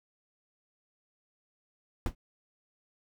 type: noise with exponential decay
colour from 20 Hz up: brown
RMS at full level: -23 dBFS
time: 2.06-2.15 s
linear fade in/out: 2 ms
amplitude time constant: 18 ms
effects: none